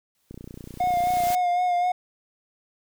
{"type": "noise with exponential growth", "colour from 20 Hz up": "white", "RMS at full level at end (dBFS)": -32, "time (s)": [0.15, 1.35], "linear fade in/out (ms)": 1, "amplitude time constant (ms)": 260}
{"type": "click train", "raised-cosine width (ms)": 3, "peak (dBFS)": -26, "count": 31, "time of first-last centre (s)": [0.31, 1.303], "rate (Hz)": 30.2}
{"type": "tone with vibrato", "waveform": "triangle", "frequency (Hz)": 715, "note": "F5", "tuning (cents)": 41, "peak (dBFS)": -18, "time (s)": [0.8, 1.92], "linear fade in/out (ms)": 5, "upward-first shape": "sine", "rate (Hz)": 3.9, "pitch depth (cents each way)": 30}
{"effects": []}